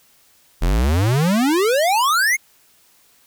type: exponential sweep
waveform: square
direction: up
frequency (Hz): 38.8 to 2217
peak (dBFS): -15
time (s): 0.61-2.37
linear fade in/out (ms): 20
effects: white hiss -55 dBFS RMS until 3.26 s